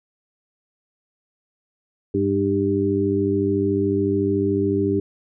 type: harmonic tone with a mistuned harmonic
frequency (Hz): 100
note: G2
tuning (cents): +35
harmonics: 1 / 2 / 3 / 4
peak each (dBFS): -26 / -26 / -22 / -21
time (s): 2.14-5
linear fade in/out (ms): 5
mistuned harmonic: 4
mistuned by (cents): -27
effects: none